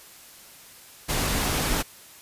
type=noise; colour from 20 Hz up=pink; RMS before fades=-25 dBFS; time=1.08-1.83 s; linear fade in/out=20 ms; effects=white hiss -48 dBFS RMS until 2.21 s + resampled to 32000 Hz